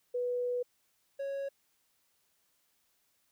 sine / triangle tone pair in turn, 491.4 / 552.5 Hz, B4 / C#5, -9 / -6 cents, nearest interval major second, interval 203 cents, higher second, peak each -30 / -32 dBFS, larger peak first, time 0.14-0.63 / 1.19-1.49 s, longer first, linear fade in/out 10 ms, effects white hiss -74 dBFS RMS until 3.31 s

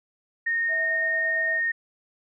sine tone, 1845 Hz, A#6, 18 cents flat, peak -22 dBFS, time 0.46-1.72 s, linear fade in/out 10 ms
sine tone with tremolo, 647 Hz, E5, 32 cents flat, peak -31 dBFS, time 0.68-1.61 s, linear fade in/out 50 ms, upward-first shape square, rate 8.8 Hz, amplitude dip 25%
effects none

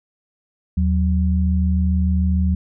sine tone pair together, 77.78 / 184.65 Hz, D#2 / F#3, 0 / -3 cents, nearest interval octave + minor third, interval 1497 cents, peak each -16 / -20 dBFS, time 0.77-2.55 s, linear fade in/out 5 ms, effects none

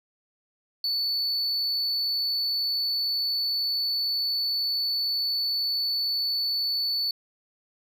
triangle tone, 4469 Hz, C#8, 13 cents sharp, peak -23 dBFS, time 0.84-7.11 s, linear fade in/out 2 ms, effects none

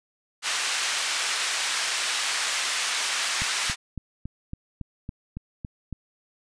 pink band-pass noise, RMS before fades -27 dBFS, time 0.42-3.76 s, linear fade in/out 50 ms, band 1500 to 9100 Hz, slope 12 dB/octave
click train, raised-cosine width 5 ms, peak -21 dBFS, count 10, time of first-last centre 3.42-5.927 s, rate 3.59 Hz
effects resampled to 22050 Hz

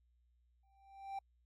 triangle tone with exponential growth, 784 Hz, G5, in tune, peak -36 dBFS, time 0.63-1.19 s, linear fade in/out 5 ms, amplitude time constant 120 ms, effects added 60 Hz sine -70 dBFS peak until 1.45 s + AAC 64 kbps

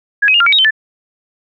sine tone with pitch steps, 1663 / 2533 / 2833 / 1390 / 2280 / 3780 / 3084 / 1754 Hz, G#6 / D#7 / F7 / F6 / C#7 / A#7 / G7 / A6, +2 / +30 / +24 / -9 / +48 / +23 / -29 / -6 cents, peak -7 dBFS, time 0.22-0.708 s, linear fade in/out 10 ms, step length 61 ms, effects none

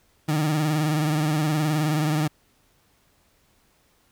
30% pulse tone with vibrato, 153 Hz, D#3, 29 cents flat, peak -18 dBFS, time 0.28-2.28 s, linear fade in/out 10 ms, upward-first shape triangle, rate 19 Hz, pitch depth 79 cents each way, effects pink hiss -63 dBFS RMS until 4.11 s

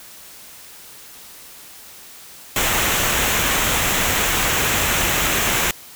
pink noise with comb filter, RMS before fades -19 dBFS, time 2.56-5.71 s, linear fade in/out 2 ms, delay 0.21 ms, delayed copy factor -0.5, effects white hiss -41 dBFS RMS until 5.95 s

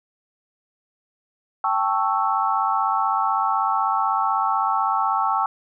sine chord, A dominant seventh, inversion third, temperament equal, 784 / 880 / 1108.7 / 1318.5 Hz, G5 / A5 / C#6 / E6, 0 / 0 / 0 / 0 cents, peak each -24 dBFS, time 1.64-5.46 s, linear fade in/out 2 ms, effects none

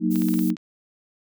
sine chord, D# minor, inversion first, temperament equal, 185 / 233.1 / 311.1 Hz, F#3 / A#3 / D#4, 0 / 0 / 0 cents, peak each -23 dBFS, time 0-0.56 s, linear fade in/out 50 ms
violet noise, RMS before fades -36 dBFS, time 0.1-0.51 s, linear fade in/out 20 ms
clicks, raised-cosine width 0.2 ms, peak -20 dBFS, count 7, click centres 0.158 / 0.22 / 0.286 / 0.34 / 0.391 / 0.502 / 0.568 s
effects none

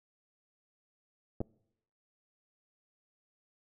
clicks, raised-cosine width 2 ms, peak -22 dBFS, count 2, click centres 1.405 / 1.414 s, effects noise-tail reverb RT60 0.8 s tail -25 dB re dry

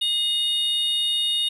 triangle tone pair together, 2887 / 3682 Hz, F#7 / A#7, -43 / -22 cents, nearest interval major third, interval 421 cents, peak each -22 / -19 dBFS, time 0.01-1.49 s, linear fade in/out 10 ms, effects tanh soft clip ceiling -16 dBFS + resampled to 32000 Hz

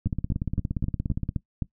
two click trains, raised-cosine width 5 ms, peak -15 / -14 dBFS, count 22 / 7, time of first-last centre 0.07-1.291 / 0.06-1.623 s, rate 17.2 / 3.84 Hz, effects noise-tail reverb RT60 0.1 s tail -19 dB re dry

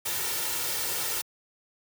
white noise with comb filter, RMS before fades -30 dBFS, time 0.05-1.22 s, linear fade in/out 10 ms, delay 2.2 ms, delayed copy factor +0.6, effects high-pass 80 Hz 12 dB/octave

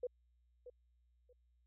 sine tone with echo, 493.9 Hz, B4, in tune, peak -36 dBFS, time 0.03-0.07 s, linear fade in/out 5 ms, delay 630 ms, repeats 2, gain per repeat -13 dB, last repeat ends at 1.33 s, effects added 60 Hz sine -70 dBFS peak until 1.66 s

